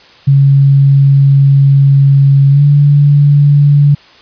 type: tone with pitch glide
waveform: sine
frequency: 138.59 to 144.14 Hz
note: C#3 to D3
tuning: 0 to -32 cents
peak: -3 dBFS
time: 0.27-3.95 s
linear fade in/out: 10 ms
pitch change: +68 cents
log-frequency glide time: 2.5-2.62 s
effects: white hiss -40 dBFS RMS until 4.21 s + resampled to 11025 Hz